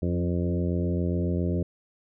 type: harmonic tone with a mistuned harmonic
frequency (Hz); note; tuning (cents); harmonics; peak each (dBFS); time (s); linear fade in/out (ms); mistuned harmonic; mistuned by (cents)
87.31; F2; 0; 1 / 2 / 3 / 4 / 5 / 6 / 7; -27 / -28 / -33 / -33 / -37 / -38 / -40; 0.02-1.63; 5; 3; +19
effects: none